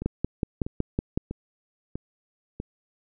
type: two click trains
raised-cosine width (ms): 3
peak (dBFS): -11 / -19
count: 7 / 5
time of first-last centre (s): 0.06-1.175 / 0.02-2.601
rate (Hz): 5.38 / 1.55
effects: none